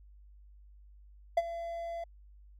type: tone with ADSR envelope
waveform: triangle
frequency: 677 Hz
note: E5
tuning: 46 cents sharp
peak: -19 dBFS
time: 1.37-2.04 s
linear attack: 6 ms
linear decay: 37 ms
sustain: -15 dB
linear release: 4 ms
effects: added 50 Hz sine -53 dBFS peak until 2.59 s